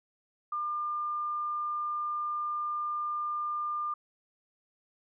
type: tone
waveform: sine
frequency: 1200 Hz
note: D6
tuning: 37 cents sharp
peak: -30 dBFS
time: 0.52-3.94 s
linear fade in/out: 5 ms
effects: none